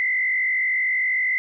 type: tone with frequency modulation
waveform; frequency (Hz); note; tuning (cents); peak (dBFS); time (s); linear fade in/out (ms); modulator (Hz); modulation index
sine; 2037; C7; -47; -19; 0-1.38; 0; 47.2; 1.4
effects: none